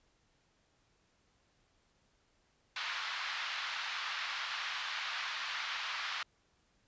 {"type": "band-pass noise", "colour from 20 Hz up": "pink", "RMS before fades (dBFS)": -39, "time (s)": [2.76, 6.23], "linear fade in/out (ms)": 2, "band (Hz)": [1100, 4400], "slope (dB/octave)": 24, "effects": ["pink hiss -73 dBFS RMS until 6.87 s", "resampled to 16000 Hz"]}